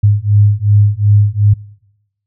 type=beating tone pair; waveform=sine; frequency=102 / 104.7 Hz; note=G#2 / G#2; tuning=-31 / +15 cents; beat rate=2.7 Hz; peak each=-10 dBFS; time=0.03-1.54 s; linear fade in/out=10 ms; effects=noise-tail reverb RT60 0.9 s tail -24 dB re dry